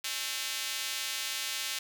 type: tone with high-pass filter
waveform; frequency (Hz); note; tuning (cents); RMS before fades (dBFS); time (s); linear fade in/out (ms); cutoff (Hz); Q
square; 120.6; B2; -41; -35; 0.04-1.79; 5; 3000; 1
effects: none